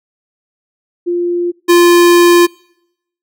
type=tone pair in turn; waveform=sine / square; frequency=349.2 / 347.6 Hz; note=F4 / F4; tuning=0 / -8 cents; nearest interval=unison; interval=8 cents; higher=first; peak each=-12 / -5 dBFS; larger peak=second; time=1.06-1.52 / 1.68-2.47 s; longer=second; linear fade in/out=20 ms; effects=noise-tail reverb RT60 0.8 s tail -26 dB re dry